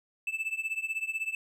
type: tone with tremolo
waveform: triangle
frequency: 2635 Hz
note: E7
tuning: 1 cent flat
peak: -25 dBFS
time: 0.27-1.35 s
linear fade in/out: 2 ms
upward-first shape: triangle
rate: 16 Hz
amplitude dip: 95%
effects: none